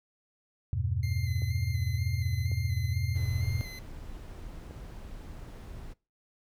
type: chord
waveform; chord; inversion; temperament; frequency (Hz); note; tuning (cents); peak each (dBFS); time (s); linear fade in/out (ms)
sine; E minor; none; equal; 82.41 / 98 / 123.47; E2 / G2 / B2; 0 / 0 / 0; -32 / -31 / -32; 0.73-3.61; 0
type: tone with vibrato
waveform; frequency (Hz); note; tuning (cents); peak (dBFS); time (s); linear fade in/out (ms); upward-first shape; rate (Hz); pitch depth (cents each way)
25% pulse; 2074; C7; -16; -39; 1.03-3.79; 2; square; 2.1; 26
type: click train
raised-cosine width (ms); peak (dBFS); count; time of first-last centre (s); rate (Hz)
2; -31; 4; 1.42-4.709; 0.912
type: noise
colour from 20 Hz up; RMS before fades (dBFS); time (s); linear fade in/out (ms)
brown; -43; 3.14-5.94; 20
effects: noise-tail reverb RT60 0.3 s tail -22 dB re dry